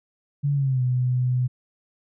sine tone with pitch glide, 142.8 to 125.76 Hz, D3 to B2, -48 to +32 cents, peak -19 dBFS, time 0.43-1.48 s, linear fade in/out 20 ms, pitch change -220 cents, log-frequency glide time 0.54-0.82 s, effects none

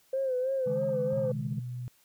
sine tone with vibrato, 520 Hz, C5, 11 cents flat, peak -26 dBFS, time 0.13-1.32 s, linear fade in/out 5 ms, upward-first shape sine, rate 3.1 Hz, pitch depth 67 cents each way
sine chord, C# suspended second, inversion none, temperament just, 138.59 / 155.92 / 207.9 Hz, C#3 / D#3 / G#3, 0 / +4 / +2 cents, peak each -36 dBFS, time 0.66-1.6 s, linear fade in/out 10 ms
sine tone, 123.47 Hz, B2, in tune, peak -34 dBFS, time 1.13-1.88 s, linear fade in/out 0 ms
effects tanh soft clip ceiling -20 dBFS + white hiss -65 dBFS RMS until 2.04 s

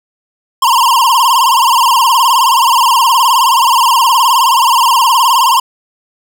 square tone with vibrato, 992 Hz, B5, 7 cents sharp, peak -7 dBFS, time 0.62-5.6 s, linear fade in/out 5 ms, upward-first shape sine, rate 19 Hz, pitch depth 150 cents each way, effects none

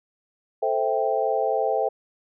sine chord, A minor seventh, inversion none, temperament equal, 440 / 523.3 / 659.3 / 784 Hz, A4 / C5 / E5 / G5, 0 / 0 / 0 / 0 cents, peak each -26 dBFS, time 0.62-1.89 s, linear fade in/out 10 ms, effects none

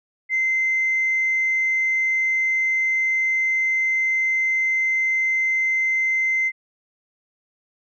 sine tone, 2073 Hz, C7, 17 cents flat, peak -17 dBFS, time 0.29-6.52 s, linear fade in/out 50 ms, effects tanh soft clip ceiling -13 dBFS

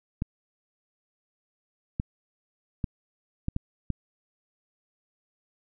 clicks, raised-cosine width 5 ms, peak -15 dBFS, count 6, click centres 0.221 / 1.999 / 2.842 / 3.484 / 3.564 / 3.903 s, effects none

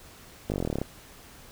slowing click train, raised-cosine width 2 ms, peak -15 dBFS, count 14, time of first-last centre 0.5-0.816 s, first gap 19 ms, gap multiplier 1.04, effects pink hiss -50 dBFS RMS until 1.51 s

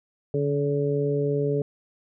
harmonic tone with a mistuned harmonic, 143 Hz, D3, 46 cents flat, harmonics 1 / 2 / 3 / 4, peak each -26 / -31 / -24 / -33 dBFS, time 0.34-1.62 s, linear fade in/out 2 ms, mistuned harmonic 1, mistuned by +22 cents, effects none

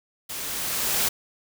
white noise with level ramp, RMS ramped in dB -34 to -22 dBFS, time 0.29-1.09 s, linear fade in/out 10 ms, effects none

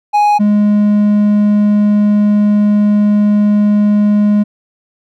triangle tone pair in turn, 830.6 / 207.7 Hz, G#5 / G#3, 0 / 0 cents, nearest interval 2 octaves, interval 2400 cents, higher first, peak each -5 dBFS, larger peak neither, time 0.13-0.39 / 0.39-4.44 s, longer second, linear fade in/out 20 ms, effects none

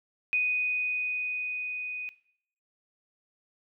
sine tone with level ramp, 2489 Hz, D#7, in tune, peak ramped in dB -23 to -33 dBFS, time 0.33-2.09 s, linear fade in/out 0 ms, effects noise-tail reverb RT60 0.6 s tail -17 dB re dry

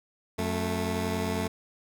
15% pulse tone pair together, 90.23 / 219.5 Hz, F#2 / A3, -43 / -4 cents, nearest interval octave + minor third, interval 1539 cents, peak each -24 dBFS, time 0.38-1.48 s, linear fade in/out 10 ms, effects none

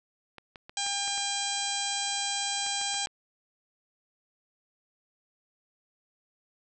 clicks, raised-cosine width 0.3 ms, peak -28 dBFS, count 10, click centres 0.383 / 0.558 / 0.695 / 0.865 / 1.078 / 1.178 / 2.665 / 2.814 / 2.943 / 3.071 s
harmonic tone, 802 Hz, G5, 39 cents sharp, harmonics 1 / 2 / 3 / 4 / 5 / 6 / 7 / 8 / 9 / 10, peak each -36 / -41 / -40 / -35 / -37 / -40 / -39 / -40 / -39 / -37 dBFS, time 0.77-3.06 s, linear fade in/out 2 ms
effects none

